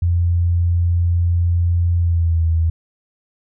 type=tone with pitch glide; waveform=sine; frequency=86.4 to 81.88 Hz; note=F2 to E2; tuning=-18 to -11 cents; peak=-13 dBFS; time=0.02-2.7 s; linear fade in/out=5 ms; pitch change=-93 cents; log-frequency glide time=1.97-2.44 s; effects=none